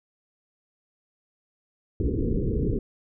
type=low-pass noise; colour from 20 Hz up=pink; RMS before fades=-25 dBFS; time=2-2.79 s; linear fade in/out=2 ms; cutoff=480 Hz; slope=96 dB/octave; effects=none